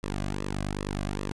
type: tone with flanger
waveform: sawtooth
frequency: 49.5 Hz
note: G1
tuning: 18 cents sharp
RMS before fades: -32 dBFS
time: 0.03-1.32 s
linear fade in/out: 0 ms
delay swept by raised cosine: 1.3 to 2.25 ms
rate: 2.5 Hz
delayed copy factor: -0.9
effects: resampled to 24000 Hz